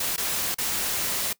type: noise with dropouts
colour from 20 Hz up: white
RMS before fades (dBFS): -27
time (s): 0-1.33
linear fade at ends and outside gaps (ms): 5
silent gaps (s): 0.163-0.178 / 0.545-0.583
effects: noise-tail reverb RT60 0.1 s tail -21 dB re dry